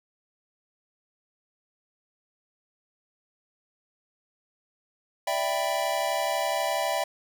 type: chord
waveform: square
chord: E minor seventh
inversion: third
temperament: equal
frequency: 587.3 / 659.3 / 784 / 987.8 Hz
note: D5 / E5 / G5 / B5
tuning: 0 / 0 / 0 / 0 cents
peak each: -32 / -30 / -31 / -34 dBFS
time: 5.27-7.04 s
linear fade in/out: 5 ms
effects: none